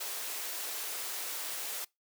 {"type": "high-pass noise", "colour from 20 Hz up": "white", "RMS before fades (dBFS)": -38, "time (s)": [0, 1.85], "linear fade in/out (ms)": 10, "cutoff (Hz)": 350, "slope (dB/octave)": 24, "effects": ["noise-tail reverb RT60 0.2 s tail -24 dB re dry"]}